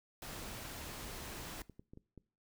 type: noise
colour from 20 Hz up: pink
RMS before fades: -46 dBFS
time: 0.22-1.62 s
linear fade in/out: 2 ms
type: clicks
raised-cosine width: 3 ms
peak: -39 dBFS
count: 6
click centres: 1.618 / 1.697 / 1.795 / 1.935 / 1.974 / 2.177 s
effects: noise-tail reverb RT60 0.4 s tail -21 dB re dry